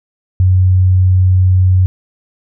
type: tone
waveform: sine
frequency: 92.5 Hz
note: F#2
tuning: in tune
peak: -6 dBFS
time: 0.4-1.86 s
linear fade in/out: 0 ms
effects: none